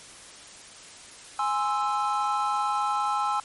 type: chord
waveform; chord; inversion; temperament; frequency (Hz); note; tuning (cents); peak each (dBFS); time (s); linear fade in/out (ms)
triangle; Ab augmented; none; equal; 830.6 / 1046.5 / 1318.5; Ab5 / C6 / E6; 0 / 0 / 0; -25 / -28 / -26; 1.39-3.4; 2
effects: white hiss -46 dBFS RMS until 3.44 s + MP3 48 kbps